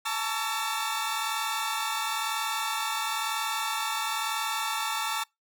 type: tone cluster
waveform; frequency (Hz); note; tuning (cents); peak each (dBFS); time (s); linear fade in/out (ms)
sawtooth; 866 / 907 / 1132 / 1341 / 3608; A5 / A#5 / C#6 / E6 / A7; -28 / -48 / +36 / +29 / +43; -31 / -31 / -31 / -30 / -34; 0.05-5.24; 10
effects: noise-tail reverb RT60 0.2 s tail -26 dB re dry